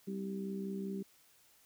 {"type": "harmonic tone", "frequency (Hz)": 65.1, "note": "C2", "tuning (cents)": -8, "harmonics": [3, 4, 5, 6], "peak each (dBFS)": [-38, -51, -50, -43], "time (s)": [0.07, 1.03], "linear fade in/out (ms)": 10, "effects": ["white hiss -66 dBFS RMS until 1.65 s"]}